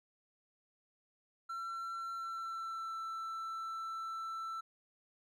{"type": "tone with pitch glide", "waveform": "triangle", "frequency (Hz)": [1352, 1331.1], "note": ["E6", "E6"], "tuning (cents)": [43, 16], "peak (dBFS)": -37, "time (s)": [1.49, 4.61], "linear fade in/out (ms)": 10, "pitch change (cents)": -27, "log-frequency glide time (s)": [2.04, 3], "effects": []}